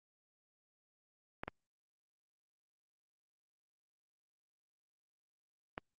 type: clicks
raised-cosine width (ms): 0.5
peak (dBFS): -24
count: 3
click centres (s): 1.435 / 1.48 / 5.779
effects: Opus 48 kbps